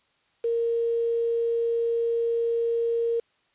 sine tone with quantisation, 464.6 Hz, A#4, 6 cents flat, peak -22 dBFS, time 0.44-3.2 s, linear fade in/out 5 ms, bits 7, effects white hiss -67 dBFS RMS until 3.54 s + resampled to 8000 Hz

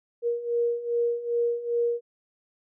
sine beating tone pair, 471.3 / 473.8 Hz, A#4 / A#4, +19 / +28 cents, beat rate 2.5 Hz, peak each -29 / -25 dBFS, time 0.22-2.01 s, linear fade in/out 50 ms, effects none

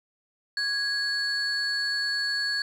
sine tone pair together, 1657 / 4424 Hz, G#6 / C#8, -4 / -4 cents, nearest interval octave + perfect fourth, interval 1700 cents, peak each -26 dBFS, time 0.57-2.62 s, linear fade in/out 2 ms, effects tanh soft clip ceiling -21 dBFS + 10-bit

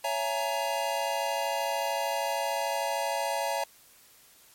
square chord, A# half-diminished seventh, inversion first, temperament just, 559.4 / 671.3 / 839.1 / 932.3 Hz, C#5 / E5 / G#5 / A#5, +16 / +31 / +18 / 0 cents, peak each -34 dBFS, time 0.04-3.64 s, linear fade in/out 5 ms, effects white hiss -57 dBFS RMS until 4.54 s + MP3 64 kbps

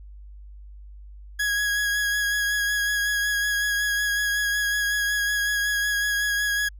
40% pulse tone with vibrato, 1661.2 Hz, G#6, in tune, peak -21 dBFS, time 1.39-6.69 s, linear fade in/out 10 ms, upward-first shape sine, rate 5.4 Hz, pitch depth 18 cents each way, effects added 50 Hz sine -40 dBFS peak until 6.79 s

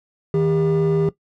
triangle tone pair together, 158.83 / 400 Hz, D#3 / G4, +36 / +35 cents, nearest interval octave + major third, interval 1599 cents, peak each -15 dBFS, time 0.34-1.09 s, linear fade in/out 2 ms, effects noise-tail reverb RT60 0.1 s tail -17 dB re dry + tanh soft clip ceiling -11 dBFS

